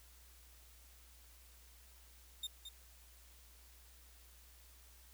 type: tone with echo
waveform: 40% pulse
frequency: 3656 Hz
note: A#7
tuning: 34 cents flat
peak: -38 dBFS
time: 2.43-2.47 s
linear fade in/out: 5 ms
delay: 220 ms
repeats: 1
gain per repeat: -8 dB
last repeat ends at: 2.69 s
effects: added 60 Hz sine -61 dBFS peak until 5.13 s + white hiss -64 dBFS RMS until 5.13 s